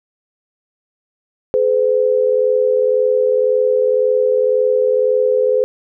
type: tone pair together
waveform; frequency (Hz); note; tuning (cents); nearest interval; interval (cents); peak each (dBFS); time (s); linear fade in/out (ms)
sine; 426.1 / 508; G#4 / B4; +44 / +49; minor third; 305; -16 / -13; 1.54-5.64; 0
effects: none